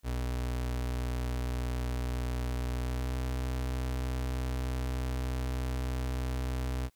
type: tone with pitch glide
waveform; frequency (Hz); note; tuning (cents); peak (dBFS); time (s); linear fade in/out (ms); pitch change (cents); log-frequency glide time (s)
35% pulse; 61.74 to 63.29; B1 to B1; 0 to +43; -29; 0.03-6.9; 50; +43; 2.74-3.17
effects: white hiss -73 dBFS RMS until 6.95 s